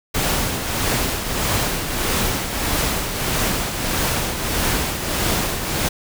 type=noise with tremolo; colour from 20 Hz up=pink; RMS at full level=-19 dBFS; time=0.14-5.89 s; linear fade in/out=10 ms; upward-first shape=triangle; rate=1.6 Hz; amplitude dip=55%; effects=none